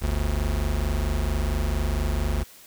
square tone pair together, 49 / 73.42 Hz, G1 / D2, 0 / 0 cents, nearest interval perfect fifth, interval 700 cents, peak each -26 dBFS, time 0.01-2.44 s, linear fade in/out 20 ms, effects white hiss -49 dBFS RMS until 2.66 s

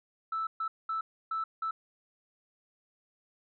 sine tone bursts at uneven times, 1317 Hz, E6, 2 cents flat, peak -29 dBFS, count 5, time 0.32-0.47 / 0.6-0.68 / 0.89-1.01 / 1.31-1.44 / 1.62-1.71 s, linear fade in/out 5 ms, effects tanh soft clip ceiling -26 dBFS

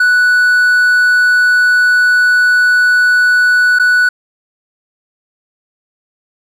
triangle tone with dropouts, 1480 Hz, F#6, in tune, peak -5 dBFS, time 0-4.09 s, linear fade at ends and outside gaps 5 ms, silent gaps 3.788-3.796 s, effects none

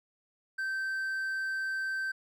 triangle tone, 1554 Hz, G6, 16 cents flat, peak -29 dBFS, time 0.58-2.12 s, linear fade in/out 10 ms, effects none

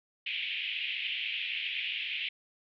pink band-pass noise, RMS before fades -35 dBFS, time 0.26-2.29 s, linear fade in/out 5 ms, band 2300 to 3200 Hz, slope 48 dB/octave, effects none

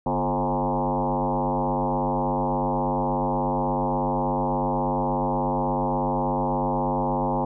sine tone with frequency modulation, 535 Hz, C5, 38 cents sharp, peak -21 dBFS, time 0.06-7.45 s, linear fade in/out 5 ms, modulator 96.5 Hz, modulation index 4.4, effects none

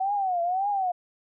sine tone with vibrato, 749 Hz, F#5, 21 cents sharp, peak -23 dBFS, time 0-0.92 s, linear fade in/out 10 ms, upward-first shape triangle, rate 1.8 Hz, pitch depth 180 cents each way, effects none

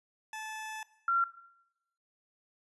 20% pulse / sine tone pair in turn, 870 / 1371.6 Hz, A5 / F6, -20 / -32 cents, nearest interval minor sixth, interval 788 cents, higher second, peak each -34 / -25 dBFS, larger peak second, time 0.33-0.83 / 1.08-1.24 s, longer first, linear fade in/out 2 ms, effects noise-tail reverb RT60 0.8 s tail -17 dB re dry + resampled to 24000 Hz

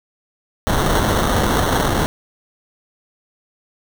pink noise with sample-and-hold, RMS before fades -17 dBFS, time 0.67-2.06 s, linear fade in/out 0 ms, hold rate 2450 Hz, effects none

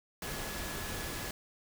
sine tone in noise, 1696 Hz, G#6, 36 cents sharp, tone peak -48 dBFS, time 0.22-1.31 s, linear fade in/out 2 ms, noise pink, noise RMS -39 dBFS, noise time 0.22-1.31 s, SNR -12 dB, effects none

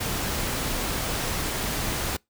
pink noise, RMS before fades -28 dBFS, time 0-2.17 s, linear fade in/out 10 ms, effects noise-tail reverb RT60 0.2 s tail -26 dB re dry

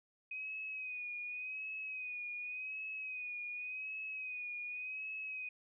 sine tone with vibrato, 2508 Hz, D#7, 13 cents sharp, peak -40 dBFS, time 0.31-5.49 s, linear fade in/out 5 ms, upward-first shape sine, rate 0.88 Hz, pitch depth 49 cents each way, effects none

